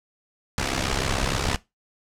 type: noise with amplitude modulation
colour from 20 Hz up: pink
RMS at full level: -21 dBFS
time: 0.58-1.56 s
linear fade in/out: 0 ms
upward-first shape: sine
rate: 66.5 Hz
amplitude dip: 80%
effects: noise-tail reverb RT60 0.2 s tail -19 dB re dry + low-pass 7000 Hz 12 dB/octave